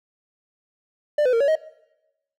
triangle tone with pitch steps, 594 / 504 / 460.4 / 562 / 629 Hz, D5 / B4 / A#4 / C#5 / D#5, +20 / +35 / -22 / +24 / +19 cents, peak -14 dBFS, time 1.18-1.555 s, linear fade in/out 5 ms, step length 75 ms, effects noise-tail reverb RT60 0.9 s tail -20 dB re dry

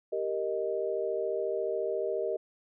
sine chord, Eb major, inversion first, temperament equal, 392 / 466.2 / 622.3 Hz, G4 / Bb4 / Eb5, 0 / 0 / 0 cents, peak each -33 dBFS, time 0.12-2.37 s, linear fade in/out 10 ms, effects none

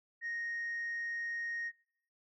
sine tone, 1864.7 Hz, A#6, in tune, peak -34 dBFS, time 0.21-1.72 s, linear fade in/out 50 ms, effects noise-tail reverb RT60 0.7 s tail -24 dB re dry + tanh soft clip ceiling -33 dBFS

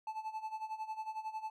triangle tone with tremolo, 873 Hz, A5, 14 cents flat, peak -34 dBFS, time 0.07-1.5 s, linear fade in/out 2 ms, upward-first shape sine, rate 11 Hz, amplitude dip 80%, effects none

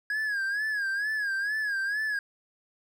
triangle tone with vibrato, 1655 Hz, G#6, 6 cents flat, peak -25 dBFS, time 0.1-2.19 s, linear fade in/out 2 ms, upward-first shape sine, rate 2.2 Hz, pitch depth 98 cents each way, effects none

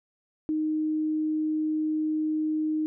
sine tone, 310 Hz, D#4, 6 cents flat, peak -24 dBFS, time 0.49-2.86 s, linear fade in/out 0 ms, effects none

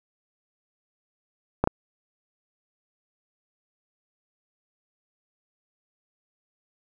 clicks, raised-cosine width 1 ms, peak -6 dBFS, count 2, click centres 1.64 / 1.674 s, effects 8-bit

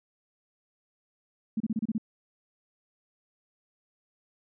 sine tone bursts, 220 Hz, A3, in tune, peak -25 dBFS, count 7, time 1.57-1.981 s, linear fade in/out 5 ms, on 33 ms, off 30 ms, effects none

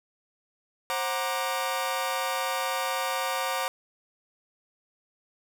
sawtooth tone cluster, 532 / 740 / 940 / 1184 Hz, C5 / F#5 / A#5 / D6, +29 / 0 / +14 / +14 cents, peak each -29 dBFS, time 0.9-3.68 s, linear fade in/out 0 ms, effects none

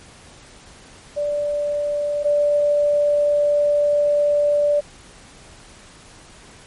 sine tone pair in turn, 585 / 585 Hz, D5 / D5, -7 / -7 cents, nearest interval unison, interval 0 cents, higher neither, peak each -19 / -14 dBFS, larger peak second, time 1.16-2.24 / 2.24-4.81 s, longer second, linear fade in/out 20 ms, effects pink hiss -45 dBFS RMS until 6.66 s + MP3 48 kbps

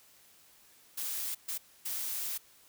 blue noise bursts at uneven times, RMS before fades -36 dBFS, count 3, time 0.97-1.35 / 1.48-1.58 / 1.85-2.38 s, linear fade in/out 10 ms, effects white hiss -61 dBFS RMS until 2.68 s

